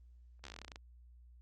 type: slowing click train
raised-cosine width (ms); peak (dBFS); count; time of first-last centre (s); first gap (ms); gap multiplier
0.2; -30; 14; 0.44-0.759; 13; 1.1
effects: added 60 Hz sine -56 dBFS peak until 1.41 s + Opus 24 kbps